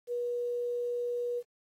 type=tone with quantisation; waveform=sine; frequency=483.3 Hz; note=B4; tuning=38 cents flat; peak=-30 dBFS; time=0.07-1.43 s; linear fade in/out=50 ms; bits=10; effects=AAC 48 kbps